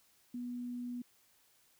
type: tone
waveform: sine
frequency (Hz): 244.2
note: B3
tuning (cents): -19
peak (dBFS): -38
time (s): 0.34-1.02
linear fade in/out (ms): 5
effects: white hiss -69 dBFS RMS until 1.79 s